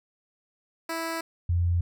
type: tone pair in turn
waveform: 10% pulse / sine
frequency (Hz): 328.6 / 86.8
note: E4 / F2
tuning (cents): -5 / -10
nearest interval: octave + major seventh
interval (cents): 2305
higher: first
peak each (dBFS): -21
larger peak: neither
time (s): 0.89-1.21 / 1.49-1.81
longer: neither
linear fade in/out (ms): 5
effects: none